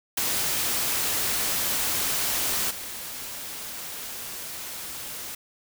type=noise with level steps; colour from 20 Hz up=white; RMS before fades=-26 / -36 dBFS; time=0.17-5.35 s; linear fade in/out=5 ms; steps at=2.7 s; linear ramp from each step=10 ms; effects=none